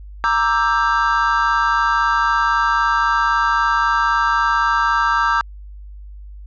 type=chord; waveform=triangle; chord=E half-diminished seventh; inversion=second; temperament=equal with one note detuned; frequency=932.3 / 1174.7 / 1318.5 / 1584.4 Hz; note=Bb5 / D6 / E6 / G6; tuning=0 / 0 / 0 / +18 cents; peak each=-18 dBFS; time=0.24-5.41 s; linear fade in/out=0 ms; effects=added 50 Hz sine -33 dBFS peak until 6.46 s + resampled to 16000 Hz